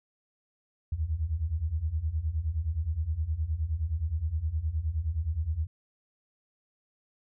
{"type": "beating tone pair", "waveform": "sine", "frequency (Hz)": [73.42, 83.02], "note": ["D2", "E2"], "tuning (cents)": [0, 13], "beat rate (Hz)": 9.6, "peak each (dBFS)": [-32, -29], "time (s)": [0.92, 5.67], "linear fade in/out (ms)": 5, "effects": []}